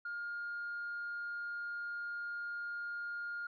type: tone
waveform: sine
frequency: 1415 Hz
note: F6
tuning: 22 cents sharp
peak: -37 dBFS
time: 0.05-3.47 s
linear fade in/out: 5 ms
effects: tanh soft clip ceiling -35 dBFS